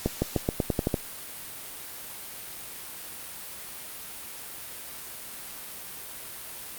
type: accelerating click train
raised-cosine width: 2 ms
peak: -10 dBFS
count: 9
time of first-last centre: 0.06-0.942 s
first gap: 160 ms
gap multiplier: 0.89
effects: white hiss -40 dBFS RMS until 6.78 s + Opus 48 kbps